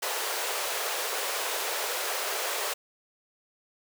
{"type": "high-pass noise", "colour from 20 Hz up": "pink", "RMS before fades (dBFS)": -31, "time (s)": [0.02, 2.74], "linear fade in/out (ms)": 10, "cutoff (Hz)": 410, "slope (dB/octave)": 48, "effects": []}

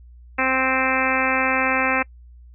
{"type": "harmonic tone", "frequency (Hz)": 261.6, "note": "C4", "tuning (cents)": 0, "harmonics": [1, 2, 3, 4, 5, 6, 7, 8, 9, 10], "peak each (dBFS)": [-27, -27, -27, -27, -27, -27, -27, -27, -27, -27], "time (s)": [0.38, 2.03], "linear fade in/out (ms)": 10, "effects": ["noise-tail reverb RT60 0.1 s tail -26 dB re dry", "added 60 Hz sine -42 dBFS peak until 2.54 s"]}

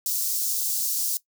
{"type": "high-pass noise", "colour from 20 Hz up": "white", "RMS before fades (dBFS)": -26, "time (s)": [0.06, 1.17], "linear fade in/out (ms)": 0, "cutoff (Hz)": 5000, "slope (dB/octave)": 24, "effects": ["noise-tail reverb RT60 0.1 s tail -18 dB re dry"]}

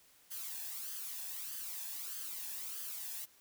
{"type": "noise with flanger", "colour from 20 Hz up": "blue", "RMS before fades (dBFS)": -43, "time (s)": [0.3, 3.26], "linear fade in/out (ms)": 20, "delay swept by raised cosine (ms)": [0.63, 1.18], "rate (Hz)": 1.6, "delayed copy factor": 0.6, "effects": ["white hiss -65 dBFS RMS until 3.4 s"]}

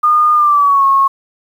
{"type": "tone with pitch glide", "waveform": "sine", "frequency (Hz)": [1219, 1092.3], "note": ["D#6", "C#6"], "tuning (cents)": [-36, -26], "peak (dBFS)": -7, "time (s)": [0.03, 1.08], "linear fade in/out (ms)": 10, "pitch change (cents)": -190, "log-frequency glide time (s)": [0.34, 0.85], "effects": ["7-bit"]}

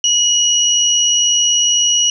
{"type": "tone pair together", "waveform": "sine", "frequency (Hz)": [2911, 5811], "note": ["F#7", "F#8"], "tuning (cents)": [-29, -32], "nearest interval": "octave", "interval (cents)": 1197, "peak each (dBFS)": [-13, -14], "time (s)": [0.04, 2.1], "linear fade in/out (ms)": 2, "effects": []}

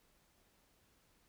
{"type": "silence", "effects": ["pink hiss -72 dBFS RMS until 1.28 s"]}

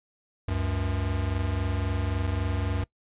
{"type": "tone pair together", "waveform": "square", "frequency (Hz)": [70.6, 94.32], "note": ["C#2", "F#2"], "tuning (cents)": [32, 34], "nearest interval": "perfect fourth", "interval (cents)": 502, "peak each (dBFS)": [-31, -28], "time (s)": [0.48, 2.84], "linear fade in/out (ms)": 5, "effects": ["noise-tail reverb RT60 0.1 s tail -22 dB re dry", "resampled to 8000 Hz"]}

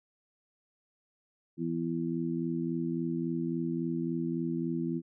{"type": "harmonic tone", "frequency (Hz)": 83.6, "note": "E2", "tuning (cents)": 25, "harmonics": [2, 3, 4], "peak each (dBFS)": [-34, -34, -34], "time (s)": [1.57, 5.02], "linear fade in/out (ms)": 50, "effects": []}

